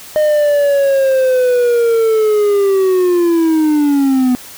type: linear sweep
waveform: triangle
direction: down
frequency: 614 to 247.5 Hz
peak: -7 dBFS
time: 0.16-4.35 s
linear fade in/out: 0 ms
effects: white hiss -34 dBFS RMS until 4.57 s